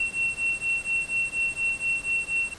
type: beating tone pair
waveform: triangle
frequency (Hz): 2715 / 2719.2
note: F7 / F7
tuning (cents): -50 / -47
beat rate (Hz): 4.2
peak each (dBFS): -26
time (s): 0-2.54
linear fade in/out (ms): 5
effects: pink hiss -45 dBFS RMS until 2.58 s + resampled to 24000 Hz